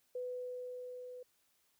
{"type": "tone with level ramp", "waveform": "sine", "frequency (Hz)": 498.6, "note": "B4", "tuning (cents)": 16, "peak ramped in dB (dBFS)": [-37, -46], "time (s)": [0.15, 1.23], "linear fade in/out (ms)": 5, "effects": ["white hiss -75 dBFS RMS until 1.79 s"]}